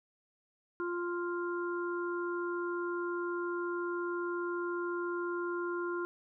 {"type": "harmonic tone", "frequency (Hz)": 349.2, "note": "F4", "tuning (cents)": 0, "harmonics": [1, 3, 4], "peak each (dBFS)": [-34, -41, -40], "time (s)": [0.8, 6.05], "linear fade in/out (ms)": 0, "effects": []}